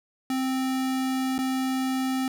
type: tone with dropouts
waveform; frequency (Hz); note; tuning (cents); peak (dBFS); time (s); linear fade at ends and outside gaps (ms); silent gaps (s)
square; 261.6; C4; 0; -25; 0.3-2.28; 2; 1.381-1.388
effects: none